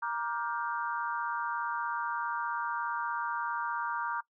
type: chord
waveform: sine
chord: G minor seventh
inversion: first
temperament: just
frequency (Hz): 940.8 / 1176 / 1411.2 / 1568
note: Bb5 / D6 / F6 / G6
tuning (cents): +16 / +2 / +18 / 0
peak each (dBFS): -34 / -36 / -38 / -40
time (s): 0.02-4.21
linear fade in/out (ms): 10
effects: noise-tail reverb RT60 0.1 s tail -21 dB re dry